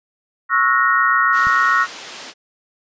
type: chord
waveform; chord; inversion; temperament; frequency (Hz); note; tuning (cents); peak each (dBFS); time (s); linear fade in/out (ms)
sine; F# dominant seventh; second; equal with one note detuned; 1108.7 / 1318.5 / 1445.3 / 1864.7; C#6 / E6 / F#6 / A#6; 0 / 0 / -41 / 0; -18; 0.49-1.87; 50
type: band-pass noise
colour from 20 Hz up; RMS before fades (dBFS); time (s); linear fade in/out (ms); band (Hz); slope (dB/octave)
white; -35; 1.32-2.34; 50; 240 to 5100; 12
type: click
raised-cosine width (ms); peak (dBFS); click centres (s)
5; -20; 1.47
effects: resampled to 16000 Hz